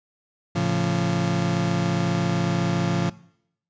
35% pulse chord, A augmented, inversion none, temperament just, 110 / 137.5 / 171.88 Hz, A2 / C#3 / E#3, 0 / -14 / -27 cents, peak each -26 / -25 / -22 dBFS, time 0.55-3.1 s, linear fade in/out 10 ms, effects noise-tail reverb RT60 0.7 s tail -20 dB re dry + resampled to 16000 Hz

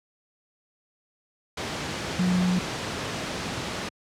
sine tone in noise, 181.3 Hz, F#3, 35 cents flat, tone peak -20 dBFS, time 2.19-2.59 s, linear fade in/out 5 ms, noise pink, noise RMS -30 dBFS, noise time 1.57-3.89 s, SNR +7 dB, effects high-pass 100 Hz 12 dB/octave + low-pass 6000 Hz 12 dB/octave

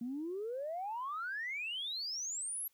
sine exponential sweep, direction up, 230 to 11850 Hz, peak -36 dBFS, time 0.01-2.68 s, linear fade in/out 5 ms, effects tanh soft clip ceiling -32 dBFS + white hiss -74 dBFS RMS until 2.73 s

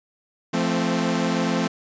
sawtooth chord, F major, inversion none, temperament equal with one note detuned, 172.31 / 220 / 261.6 Hz, F3 / A3 / C4, -23 / 0 / 0 cents, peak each -21 dBFS, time 0.53-1.68 s, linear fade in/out 10 ms, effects resampled to 16000 Hz

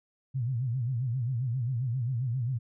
sine tone with vibrato, 123.7 Hz, B2, 3 cents sharp, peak -27 dBFS, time 0.34-2.59 s, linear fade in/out 20 ms, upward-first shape sine, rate 7.5 Hz, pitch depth 150 cents each way, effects none

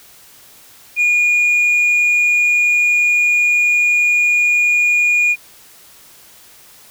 sine tone, 2437 Hz, D#7, 37 cents flat, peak -8 dBFS, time 0.96-5.36 s, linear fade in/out 50 ms, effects tanh soft clip ceiling -10 dBFS + white hiss -44 dBFS RMS until 6.9 s

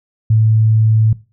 sine tone, 110 Hz, A2, in tune, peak -8 dBFS, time 0.3-1.13 s, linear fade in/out 5 ms, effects noise-tail reverb RT60 0.3 s tail -18 dB re dry

